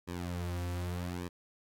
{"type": "tone with flanger", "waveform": "sawtooth", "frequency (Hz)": 88.2, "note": "F2", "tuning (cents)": 18, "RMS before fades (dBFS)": -37, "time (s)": [0.07, 1.29], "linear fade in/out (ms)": 20, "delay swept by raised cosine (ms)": [1.4, 4.9], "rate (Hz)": 0.83, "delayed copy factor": -1, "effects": ["AAC 64 kbps"]}